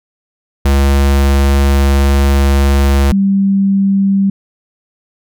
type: tone pair in turn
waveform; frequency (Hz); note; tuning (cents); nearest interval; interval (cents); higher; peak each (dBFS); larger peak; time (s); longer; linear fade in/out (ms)
square / sine; 69.3 / 196.01; C#2 / G3; 0 / 0; octave + tritone; 1800; second; -8; neither; 0.65-3.12 / 3.12-4.3; first; 5
effects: none